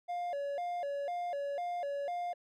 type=tone with vibrato; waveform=triangle; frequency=631 Hz; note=D#5; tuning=24 cents sharp; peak=-32 dBFS; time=0.08-2.34 s; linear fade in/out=20 ms; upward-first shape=square; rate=2 Hz; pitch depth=190 cents each way; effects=none